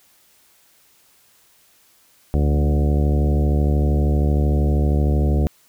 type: harmonic tone with a mistuned harmonic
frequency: 72.9 Hz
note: D2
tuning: 12 cents flat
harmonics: 1 / 2 / 3 / 4 / 5 / 6 / 7 / 8 / 10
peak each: -16 / -22 / -26 / -28 / -30 / -32 / -33 / -34 / -36 dBFS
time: 2.34-5.47 s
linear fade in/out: 0 ms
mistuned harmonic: 2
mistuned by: +18 cents
effects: white hiss -56 dBFS RMS until 5.68 s